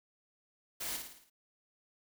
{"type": "noise with echo", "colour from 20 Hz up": "white", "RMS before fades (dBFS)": -39, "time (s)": [0.8, 0.97], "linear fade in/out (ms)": 10, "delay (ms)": 55, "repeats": 6, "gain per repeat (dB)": -5, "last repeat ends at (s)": 1.3, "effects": []}